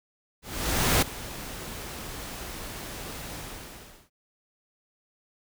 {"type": "noise with ADSR envelope", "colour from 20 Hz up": "pink", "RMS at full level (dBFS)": -21, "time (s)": [0.42, 4.1], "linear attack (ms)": 600, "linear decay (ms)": 9, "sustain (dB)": -17, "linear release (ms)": 750, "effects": []}